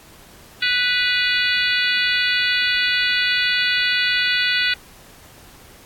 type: harmonic tone with a mistuned harmonic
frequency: 493.9 Hz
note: B4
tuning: in tune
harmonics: 3 / 4 / 5 / 6 / 7 / 8 / 9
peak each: -22 / -23 / -24 / -25 / -25 / -26 / -27 dBFS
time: 0.62-4.74 s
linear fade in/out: 5 ms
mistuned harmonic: 6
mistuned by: -44 cents
effects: pink hiss -46 dBFS RMS until 5.85 s + AAC 64 kbps